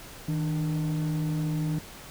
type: tone pair together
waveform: triangle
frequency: 158.12 / 298.5 Hz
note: D#3 / D4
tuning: +28 / +28 cents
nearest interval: major seventh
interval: 1100 cents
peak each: -23 / -30 dBFS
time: 0.28-1.79 s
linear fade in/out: 5 ms
effects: tanh soft clip ceiling -21 dBFS + pink hiss -45 dBFS RMS until 2.1 s